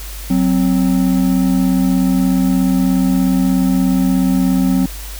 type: tone pair together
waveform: triangle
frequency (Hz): 185.4 / 262.2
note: F#3 / C4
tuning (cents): +4 / +4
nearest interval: tritone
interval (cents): 600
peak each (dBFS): -12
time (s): 0.3-4.86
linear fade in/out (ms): 5
effects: added 50 Hz sine -27 dBFS peak until 5.19 s + white hiss -33 dBFS RMS until 5.19 s